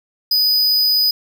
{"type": "tone", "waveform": "square", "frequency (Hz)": 4978, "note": "D#8", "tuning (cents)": 0, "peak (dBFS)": -13, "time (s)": [0.31, 1.11], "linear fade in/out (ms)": 5, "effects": ["8-bit"]}